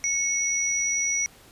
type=tone pair together; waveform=sine; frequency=2200 / 5809 Hz; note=C#7 / F#8; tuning=-14 / -33 cents; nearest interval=octave + perfect fourth; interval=1681 cents; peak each=-27 / -24 dBFS; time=0.04-1.26 s; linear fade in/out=0 ms; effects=pink hiss -52 dBFS RMS until 1.51 s + resampled to 32000 Hz